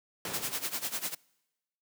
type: noise with exponential decay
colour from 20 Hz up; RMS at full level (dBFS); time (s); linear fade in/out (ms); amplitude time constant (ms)
pink; -34; 0.25-1.17; 2; 200
type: noise with tremolo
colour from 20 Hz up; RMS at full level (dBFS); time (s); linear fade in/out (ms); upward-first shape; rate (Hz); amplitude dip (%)
white; -32; 0.33-1.15; 10; sine; 10; 85
effects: noise-tail reverb RT60 1.0 s tail -26 dB re dry + high-pass 150 Hz 12 dB/octave